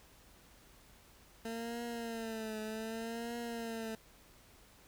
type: tone with vibrato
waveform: 20% pulse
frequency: 226.2 Hz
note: A3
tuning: 48 cents sharp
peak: -34 dBFS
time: 1.45-3.95 s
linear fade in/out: 2 ms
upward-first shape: triangle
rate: 0.65 Hz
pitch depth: 84 cents each way
effects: added 50 Hz sine -67 dBFS peak until 4.87 s + pink hiss -62 dBFS RMS until 4.87 s